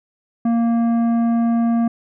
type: tone with tanh clipping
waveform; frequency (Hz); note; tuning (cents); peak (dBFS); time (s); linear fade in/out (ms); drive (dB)
sine; 232.3; A#3; -6; -16; 0.45-1.88; 5; 10
effects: none